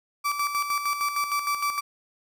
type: tone with tremolo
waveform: 35% pulse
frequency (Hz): 1160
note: D6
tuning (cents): -22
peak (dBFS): -21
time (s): 0.24-1.81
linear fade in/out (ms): 20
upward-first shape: square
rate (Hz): 6.5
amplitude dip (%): 55
effects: none